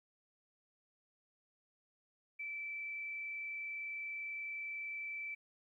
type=tone with frequency modulation; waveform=sine; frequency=2321 Hz; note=D7; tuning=21 cents flat; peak=-40 dBFS; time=2.39-5.35 s; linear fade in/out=10 ms; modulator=30.7 Hz; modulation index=0.6; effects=13-bit